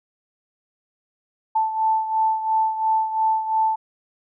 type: beating tone pair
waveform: sine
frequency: 880 / 882.9 Hz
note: A5 / A5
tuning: 0 / +6 cents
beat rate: 2.9 Hz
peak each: -19 / -25 dBFS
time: 1.55-3.76 s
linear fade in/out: 10 ms
effects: none